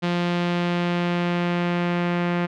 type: tone with low-pass filter sweep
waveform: sawtooth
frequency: 174.61 Hz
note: F3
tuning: in tune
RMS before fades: -23 dBFS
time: 0.02-2.47 s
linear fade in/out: 20 ms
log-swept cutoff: 3500 to 2300 Hz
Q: 1.4
effects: none